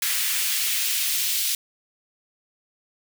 white noise with high-pass filter sweep, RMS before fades -24 dBFS, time 0.02-1.55 s, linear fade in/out 2 ms, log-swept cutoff 1900 to 3200 Hz, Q 1.3, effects none

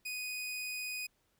sawtooth tone, 2489 Hz, D#7, in tune, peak -34 dBFS, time 0.05-1.07 s, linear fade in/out 10 ms, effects pink hiss -75 dBFS RMS until 1.39 s

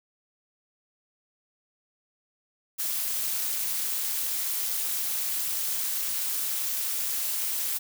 blue noise with amplitude modulation, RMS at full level -26 dBFS, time 2.78-7.79 s, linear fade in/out 20 ms, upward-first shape sine, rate 272 Hz, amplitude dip 70%, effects none

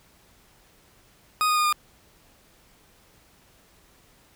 40% pulse tone with pitch steps, 1244.5 / 1233.8 / 1223.1 / 1212.6 Hz, D#6 / D#6 / D#6 / D#6, 0 / -15 / -30 / -45 cents, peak -19 dBFS, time 1.41-1.726 s, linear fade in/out 0 ms, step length 79 ms, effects pink hiss -58 dBFS RMS until 4.35 s

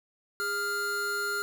square tone pair together, 407.7 / 1400 Hz, G#4 / F6, -32 / +4 cents, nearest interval octave + major sixth, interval 2136 cents, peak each -37 / -30 dBFS, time 0.4-1.42 s, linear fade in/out 0 ms, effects none

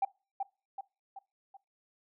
sine tone with echo, 784 Hz, G5, in tune, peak -24 dBFS, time 0.02-0.05 s, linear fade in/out 5 ms, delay 380 ms, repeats 4, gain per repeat -6 dB, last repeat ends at 1.57 s, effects noise-tail reverb RT60 0.3 s tail -22 dB re dry + tanh soft clip ceiling -22 dBFS

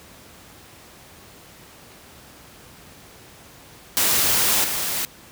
white noise with level steps, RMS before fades -19 / -25 dBFS, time 3.97-5.05 s, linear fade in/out 0 ms, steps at 4.64 s, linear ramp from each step 2 ms, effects pink hiss -46 dBFS RMS until 5.31 s + high-pass 60 Hz 12 dB/octave

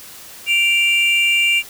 triangle tone pair together, 2349 / 2789 Hz, D7 / F7, 0 / -3 cents, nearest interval minor third, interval 297 cents, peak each -14 dBFS, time 0.46-1.63 s, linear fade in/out 50 ms, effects white hiss -38 dBFS RMS until 1.69 s

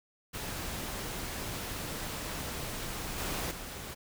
pink noise with level steps, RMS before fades -38 / -35 / -42 dBFS, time 0.33-3.95 s, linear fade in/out 20 ms, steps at 3.18 / 3.51 s, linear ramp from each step 2 ms, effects none

